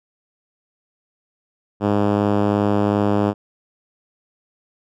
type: tone with band-pass filter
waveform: 5% pulse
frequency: 102.7 Hz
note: G#2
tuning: 19 cents flat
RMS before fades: -18 dBFS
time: 1.8-3.34 s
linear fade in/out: 50 ms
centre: 210 Hz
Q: 0.66
effects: none